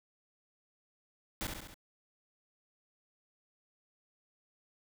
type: noise with echo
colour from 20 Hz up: pink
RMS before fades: -37 dBFS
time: 1.41-1.47 s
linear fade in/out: 0 ms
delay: 68 ms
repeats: 4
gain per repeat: -4 dB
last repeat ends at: 1.742 s
effects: none